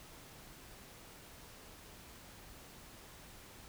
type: silence
effects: pink hiss -55 dBFS RMS until 3.68 s